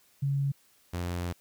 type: tone pair in turn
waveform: sine / sawtooth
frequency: 139.3 / 87.75 Hz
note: C#3 / F2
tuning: +9 / +9 cents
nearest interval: minor sixth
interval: 800 cents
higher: first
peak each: -25 / -27 dBFS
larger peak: first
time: 0.22-0.52 / 0.93-1.33 s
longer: second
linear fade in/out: 10 ms
effects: white hiss -64 dBFS RMS until 1.4 s